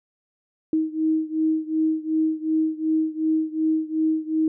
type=beating tone pair; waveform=sine; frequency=314.9 / 317.6 Hz; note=D#4 / D#4; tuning=+21 / +36 cents; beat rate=2.7 Hz; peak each=-22 / -24 dBFS; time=0.73-4.48 s; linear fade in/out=2 ms; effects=none